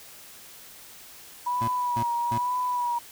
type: tone with vibrato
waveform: sine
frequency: 971 Hz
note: B5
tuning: 30 cents flat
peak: -24 dBFS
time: 1.46-2.99 s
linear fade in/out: 10 ms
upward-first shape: sine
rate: 1.1 Hz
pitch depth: 46 cents each way
type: tone bursts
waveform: 25% pulse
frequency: 115.8 Hz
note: A#2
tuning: 11 cents flat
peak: -25 dBFS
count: 3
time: 1.61-2.383 s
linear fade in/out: 5 ms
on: 71 ms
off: 280 ms
effects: white hiss -47 dBFS RMS until 3.11 s